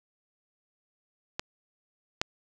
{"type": "clicks", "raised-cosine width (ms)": 0.2, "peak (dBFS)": [-13, -8], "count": 2, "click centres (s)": [1.395, 2.215], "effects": []}